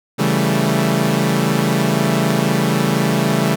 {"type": "chord", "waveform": "sawtooth", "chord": "A dominant seventh", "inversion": "first", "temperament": "equal", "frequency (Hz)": [138.59, 164.81, 196, 220], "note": ["C#3", "E3", "G3", "A3"], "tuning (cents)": [0, 0, 0, 0], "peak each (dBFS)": -16, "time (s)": [0.18, 3.56], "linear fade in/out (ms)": 20, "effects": []}